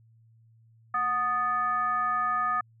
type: tone with frequency modulation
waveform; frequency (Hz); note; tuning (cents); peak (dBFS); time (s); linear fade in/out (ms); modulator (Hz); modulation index
sine; 1239; D#6; -8; -24; 0.94-2.61; 5; 507; 0.64
effects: added 113 Hz sine -56 dBFS peak until 2.8 s